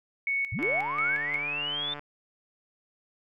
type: tone with tremolo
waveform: sine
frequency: 2217 Hz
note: C#7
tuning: in tune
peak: -25 dBFS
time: 0.27-1.36 s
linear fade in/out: 2 ms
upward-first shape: square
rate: 2.8 Hz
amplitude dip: 70%
type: linear sweep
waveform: sine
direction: up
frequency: 73.6 to 3598 Hz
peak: -29 dBFS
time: 0.52-1.94 s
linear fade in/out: 5 ms
type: click train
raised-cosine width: 0.5 ms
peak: -25 dBFS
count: 206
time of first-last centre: 0.59-1.994 s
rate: 146 Hz
effects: none